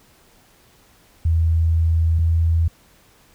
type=tone pair in turn; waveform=sine; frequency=81.9 / 82.47 Hz; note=E2 / E2; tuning=-11 / +1 cents; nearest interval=unison; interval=12 cents; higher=second; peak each=-14 dBFS; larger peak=neither; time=1.25-2.19 / 2.19-2.68 s; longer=first; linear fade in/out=5 ms; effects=pink hiss -54 dBFS RMS until 3.34 s